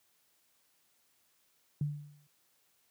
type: tone with exponential decay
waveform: sine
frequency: 146.83 Hz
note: D3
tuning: in tune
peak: -27 dBFS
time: 1.81-2.27 s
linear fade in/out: 2 ms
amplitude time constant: 100 ms
effects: white hiss -72 dBFS RMS until 2.9 s + high-pass 80 Hz 12 dB/octave